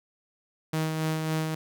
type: tone with tremolo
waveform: sawtooth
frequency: 158 Hz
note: D#3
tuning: 27 cents sharp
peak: -21 dBFS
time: 0.73-1.55 s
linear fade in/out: 5 ms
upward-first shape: sine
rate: 3.6 Hz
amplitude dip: 35%
effects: none